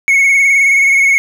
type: tone with vibrato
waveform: triangle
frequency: 2200 Hz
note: C#7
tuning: 14 cents flat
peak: -5 dBFS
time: 0.08-1.18 s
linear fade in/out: 0 ms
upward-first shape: sine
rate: 19 Hz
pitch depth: 35 cents each way
effects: none